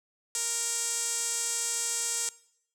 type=tone with band-pass filter; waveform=sawtooth; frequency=466.2 Hz; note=A#4; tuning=in tune; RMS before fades=-31 dBFS; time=0.35-2.29 s; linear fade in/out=0 ms; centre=7700 Hz; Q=3.9; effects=noise-tail reverb RT60 0.7 s tail -20 dB re dry